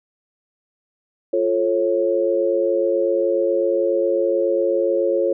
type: chord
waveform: sine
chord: F augmented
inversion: none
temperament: just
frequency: 349.2 / 436.5 / 545.7 Hz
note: F4 / A4 / C#5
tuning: 0 / -14 / -27 cents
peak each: -21 / -22 / -19 dBFS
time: 1.33-5.33 s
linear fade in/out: 5 ms
effects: none